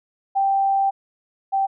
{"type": "tone pair in turn", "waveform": "sine", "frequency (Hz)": [784, 779.8], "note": ["G5", "G5"], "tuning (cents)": [0, -9], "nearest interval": "unison", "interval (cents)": 9, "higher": "first", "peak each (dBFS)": [-16, -17], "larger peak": "first", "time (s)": [[0.35, 0.91], [1.52, 1.67]], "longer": "first", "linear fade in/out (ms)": 20, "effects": []}